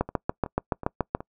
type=two click trains; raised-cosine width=1 ms; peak=-9 / -21 dBFS; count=9 / 4; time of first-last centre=0.01-1.15 / 0.09-1.205 s; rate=7.02 / 2.69 Hz; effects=noise-tail reverb RT60 0.1 s tail -26 dB re dry